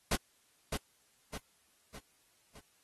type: noise with echo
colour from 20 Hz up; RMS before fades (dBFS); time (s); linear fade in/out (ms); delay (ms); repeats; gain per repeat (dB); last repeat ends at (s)
pink; -31; 0.11-0.16; 5; 610; 4; -6; 2.6
effects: white hiss -70 dBFS RMS until 2.83 s + AAC 32 kbps